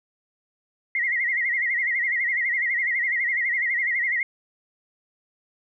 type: tone with vibrato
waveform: sine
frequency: 2009 Hz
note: B6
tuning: 29 cents sharp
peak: -21 dBFS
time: 0.95-4.23 s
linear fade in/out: 2 ms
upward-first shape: sine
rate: 12 Hz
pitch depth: 120 cents each way
effects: none